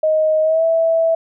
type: tone with pitch glide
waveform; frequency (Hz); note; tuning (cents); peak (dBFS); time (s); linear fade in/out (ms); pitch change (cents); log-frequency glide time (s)
sine; 625 to 656.1; D#5 to E5; +8 to -8; -12; 0.03-1.15; 5; +84; 0.42-0.64
effects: none